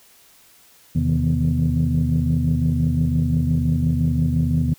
sine tone cluster, 80 / 128 / 156.1 / 161.9 / 243.7 Hz, D#2 / C3 / D#3 / E3 / B3, +49 / -38 / +6 / -31 / -23 cents, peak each -22 / -23 / -20 / -24 / -23 dBFS, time 0.95-4.74 s, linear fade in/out 10 ms, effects tanh soft clip ceiling -9 dBFS + white hiss -52 dBFS RMS until 4.78 s

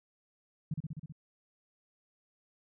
sine tone with echo, 154.4 Hz, D#3, 13 cents flat, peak -30 dBFS, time 0.71-0.74 s, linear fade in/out 5 ms, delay 64 ms, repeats 6, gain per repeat -2 dB, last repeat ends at 1.124 s, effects none

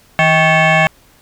sine tone with frequency modulation, 784 Hz, G5, in tune, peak -6 dBFS, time 0.19-0.87 s, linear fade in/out 0 ms, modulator 473 Hz, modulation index 3.9, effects tanh soft clip ceiling -6 dBFS + pink hiss -49 dBFS RMS until 1.21 s

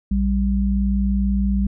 sine tone pair together, 58.77 / 197.1 Hz, A#1 / G3, +15 / +10 cents, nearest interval octave + major sixth, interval 2095 cents, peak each -19 dBFS, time 0.11-1.67 s, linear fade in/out 5 ms, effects none

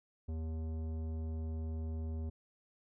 sine tone with tanh clipping, 79.9 Hz, D#2, 47 cents sharp, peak -38 dBFS, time 0.28-2.3 s, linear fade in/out 10 ms, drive 14 dB, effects none

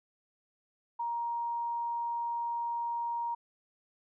sine tone, 940 Hz, A#5, 14 cents sharp, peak -31 dBFS, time 0.99-3.35 s, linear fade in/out 10 ms, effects none

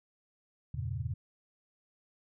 sine chord, E diminished seventh, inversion none, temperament equal, 82.41 / 98 / 116.54 / 138.59 Hz, E2 / G2 / Bb2 / Db3, 0 / 0 / 0 / 0 cents, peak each -39 / -40 / -37 / -39 dBFS, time 0.74-1.14 s, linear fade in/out 5 ms, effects none

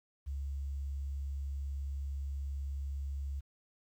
sine tone, 69.4 Hz, C#2, 3 cents sharp, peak -35 dBFS, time 0.26-3.41 s, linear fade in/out 20 ms, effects 11-bit

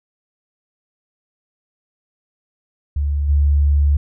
sine tone with level steps, 72.1 Hz, D2, 31 cents flat, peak -16 / -11 dBFS, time 2.96-3.97 s, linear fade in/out 5 ms, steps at 3.28 s, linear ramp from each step 20 ms, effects none

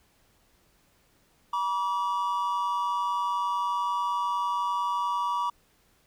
triangle tone pair together, 964.2 / 1153 Hz, B5 / D6, -42 / -32 cents, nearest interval minor third, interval 310 cents, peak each -26 / -27 dBFS, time 1.53-5.5 s, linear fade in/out 5 ms, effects pink hiss -65 dBFS RMS until 6.06 s

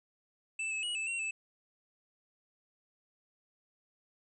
square tone with pitch steps, 2643 / 2599 / 2907 / 2626 / 2736 / 2626 Hz, E7 / E7 / F#7 / E7 / F7 / E7, +4 / -25 / -31 / -7 / -36 / -7 cents, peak -34 dBFS, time 0.59-1.31 s, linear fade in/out 5 ms, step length 120 ms, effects resampled to 24000 Hz

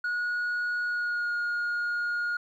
sine tone with pitch glide, 1452 to 1430.4 Hz, F#6 to F6, -33 to +41 cents, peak -24 dBFS, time 0.04-2.37 s, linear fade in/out 5 ms, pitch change -26 cents, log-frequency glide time 0.85-1.34 s, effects tanh soft clip ceiling -26 dBFS + 11-bit

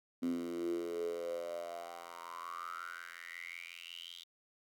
10% pulse tone with high-pass filter sweep, 85.5 Hz, F2, 36 cents flat, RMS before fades -42 dBFS, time 0.22-4.24 s, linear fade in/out 10 ms, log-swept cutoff 250 to 3500 Hz, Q 10, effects none

